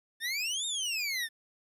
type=exponential two-way sweep; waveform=25% pulse; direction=up then down; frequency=1760 to 3726 to 1760 Hz; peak=-27 dBFS; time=0.2-1.29 s; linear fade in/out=50 ms; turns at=0.66 s; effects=resampled to 32000 Hz + 11-bit